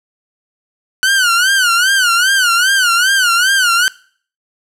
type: tone with vibrato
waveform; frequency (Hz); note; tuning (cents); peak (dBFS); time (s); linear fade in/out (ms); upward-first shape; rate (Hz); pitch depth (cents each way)
sawtooth; 1480; F#6; 0; -6; 1.03-3.88; 0; sine; 2.5; 140
effects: noise-tail reverb RT60 0.5 s tail -22 dB re dry + low-pass 12000 Hz 12 dB/octave